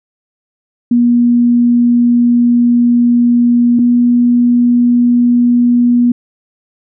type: tone pair in turn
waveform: sine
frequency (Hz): 240 / 241.8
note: B3 / B3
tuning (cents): -49 / -36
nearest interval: unison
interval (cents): 13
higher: second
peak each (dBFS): -6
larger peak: neither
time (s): 0.91-3.79 / 3.79-6.12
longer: first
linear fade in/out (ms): 5
effects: none